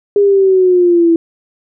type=exponential sweep; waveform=sine; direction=down; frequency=409.5 to 329.6 Hz; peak=-6 dBFS; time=0.16-1.16 s; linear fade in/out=2 ms; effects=none